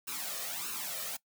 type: noise with flanger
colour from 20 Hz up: white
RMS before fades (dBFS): -38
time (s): 0.07-1.17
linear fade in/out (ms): 10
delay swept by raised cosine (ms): 0.74 to 1.67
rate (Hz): 1.6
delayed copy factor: +0.75
effects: noise-tail reverb RT60 0.1 s tail -20 dB re dry + high-pass 200 Hz 12 dB/octave